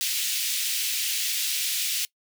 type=high-pass noise; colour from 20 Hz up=pink; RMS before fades=-27 dBFS; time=0.01-2.05 s; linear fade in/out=0 ms; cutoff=2600 Hz; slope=24 dB/octave; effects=noise-tail reverb RT60 0.1 s tail -22 dB re dry